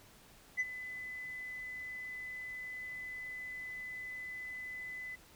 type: tone with ADSR envelope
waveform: sine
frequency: 2008 Hz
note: B6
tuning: 28 cents sharp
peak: -26 dBFS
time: 0.57-5.16 s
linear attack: 32 ms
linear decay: 34 ms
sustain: -15 dB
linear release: 16 ms
effects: tanh soft clip ceiling -28 dBFS + pink hiss -60 dBFS RMS until 5.35 s